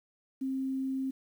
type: tone with quantisation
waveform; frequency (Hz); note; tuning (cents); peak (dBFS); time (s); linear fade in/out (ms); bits
sine; 265.5; C4; +25; -30; 0.41-1.11; 10; 10
effects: none